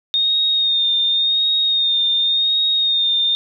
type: tone with vibrato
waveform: sine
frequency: 3684 Hz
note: A#7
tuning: 21 cents flat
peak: -14 dBFS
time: 0.14-3.35 s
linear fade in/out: 0 ms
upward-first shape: sine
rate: 0.9 Hz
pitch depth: 32 cents each way
effects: none